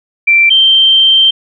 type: tone pair in turn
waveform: sine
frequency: 2349 / 3136 Hz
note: D7 / G7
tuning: 0 / 0 cents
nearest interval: perfect fourth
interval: 500 cents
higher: second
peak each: -4 dBFS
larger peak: neither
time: 0.27-0.5 / 0.5-1.31 s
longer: second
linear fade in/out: 10 ms
effects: none